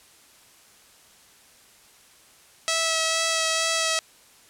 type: tone with vibrato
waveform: 5% pulse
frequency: 650 Hz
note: E5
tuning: 24 cents flat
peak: -10 dBFS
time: 2.68-3.99 s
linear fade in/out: 0 ms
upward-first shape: sine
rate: 2.2 Hz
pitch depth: 12 cents each way
effects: white hiss -54 dBFS RMS until 4.49 s + low-pass 11000 Hz 12 dB/octave